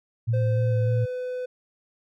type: tone with vibrato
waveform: sine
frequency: 113.5 Hz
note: A#2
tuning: 46 cents flat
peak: -20 dBFS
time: 0.27-1.06 s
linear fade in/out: 20 ms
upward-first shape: square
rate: 3.3 Hz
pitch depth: 21 cents each way
type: tone with pitch glide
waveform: triangle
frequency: 518 to 502.4 Hz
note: C5 to B4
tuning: -17 to +30 cents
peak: -26 dBFS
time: 0.33-1.46 s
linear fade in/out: 10 ms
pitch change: -53 cents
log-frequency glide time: 0.47-1 s
effects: none